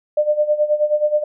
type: tone with tremolo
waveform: sine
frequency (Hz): 600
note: D5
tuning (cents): +37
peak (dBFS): -11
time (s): 0.17-1.24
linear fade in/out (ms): 5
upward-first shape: sine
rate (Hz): 9.4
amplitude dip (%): 80
effects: none